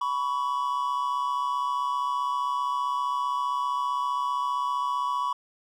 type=tone pair together; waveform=triangle; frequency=987.8 / 1123.1 Hz; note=B5 / C#6; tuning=0 / +22 cents; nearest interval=major second; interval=222 cents; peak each=-26 dBFS; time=0.01-5.33 s; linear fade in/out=5 ms; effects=none